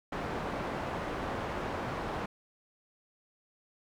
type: low-pass noise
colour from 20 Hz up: white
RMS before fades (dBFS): -36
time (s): 0.12-2.26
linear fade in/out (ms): 5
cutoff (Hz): 1000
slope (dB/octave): 12
effects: none